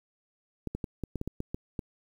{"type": "clicks", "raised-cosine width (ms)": 3, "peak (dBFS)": -20, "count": 10, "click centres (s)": [0.673, 0.75, 0.842, 1.037, 1.157, 1.214, 1.276, 1.404, 1.545, 1.792], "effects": ["9-bit"]}